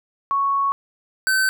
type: tone pair in turn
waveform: sine / square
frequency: 1108.7 / 1535.2 Hz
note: C#6 / G6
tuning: 0 / -37 cents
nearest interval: tritone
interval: 563 cents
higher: second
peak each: -17 dBFS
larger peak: neither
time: 0.31-0.72 / 1.27-1.49 s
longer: first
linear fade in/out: 0 ms
effects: none